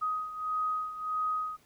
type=beating tone pair; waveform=sine; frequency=1254 / 1255.6 Hz; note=D#6 / D#6; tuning=+13 / +15 cents; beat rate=1.6 Hz; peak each=-31 / -36 dBFS; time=0.01-1.57 s; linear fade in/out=20 ms; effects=pink hiss -64 dBFS RMS until 1.65 s